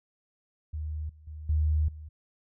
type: tone with level steps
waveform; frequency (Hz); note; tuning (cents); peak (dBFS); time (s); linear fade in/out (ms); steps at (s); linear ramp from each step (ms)
sine; 76.8; D#2; -22; -31 / -50 / -38 / -22 / -40; 0.73-2.09; 10; 1.09 / 1.27 / 1.49 / 1.88; 5
effects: none